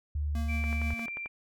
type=tone with vibrato; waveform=sine; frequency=73.42 Hz; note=D2; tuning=in tune; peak=-28 dBFS; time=0.15-0.94 s; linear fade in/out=5 ms; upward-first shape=square; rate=3.1 Hz; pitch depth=11 cents each way
type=tone with tremolo; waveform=square; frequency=230 Hz; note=A#3; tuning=23 cents flat; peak=-36 dBFS; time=0.35-1.06 s; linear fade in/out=2 ms; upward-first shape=triangle; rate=6.2 Hz; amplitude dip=45%
type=tone with pitch glide; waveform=sine; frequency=2340 to 2362 Hz; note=D7 to D7; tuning=-7 to +9 cents; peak=-35 dBFS; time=0.48-1.28 s; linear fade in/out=20 ms; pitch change=+16 cents; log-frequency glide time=0.98-1.12 s
type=click train; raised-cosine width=0.5 ms; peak=-27 dBFS; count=8; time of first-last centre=0.64-1.259 s; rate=11.3 Hz
effects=none